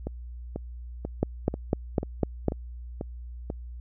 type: two click trains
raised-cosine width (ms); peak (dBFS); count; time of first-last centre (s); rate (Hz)
2; -18 / -9; 8 / 6; 0.07-3.501 / 1.23-2.483; 2.04 / 3.99
effects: added 60 Hz sine -37 dBFS peak until 3.8 s